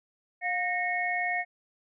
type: tone cluster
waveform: sine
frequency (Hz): 714 / 1849 / 2190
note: F5 / A#6 / C#7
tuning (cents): +38 / -15 / -22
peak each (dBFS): -31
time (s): 0.41-1.45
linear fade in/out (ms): 50
effects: none